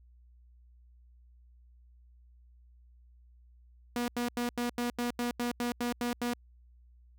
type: tone bursts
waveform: sawtooth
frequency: 241.2 Hz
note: B3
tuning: 41 cents flat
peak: -26 dBFS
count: 12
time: 3.96-6.335 s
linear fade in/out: 2 ms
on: 120 ms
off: 85 ms
effects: added 60 Hz sine -56 dBFS peak until 7.18 s